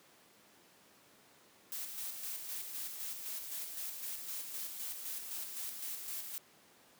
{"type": "noise with tremolo", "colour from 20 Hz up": "blue", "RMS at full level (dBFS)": -41, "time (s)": [1.72, 6.38], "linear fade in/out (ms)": 0, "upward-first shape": "square", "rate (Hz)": 3.9, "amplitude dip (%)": 40, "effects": ["pink hiss -63 dBFS RMS until 6.99 s", "high-pass 200 Hz 12 dB/octave"]}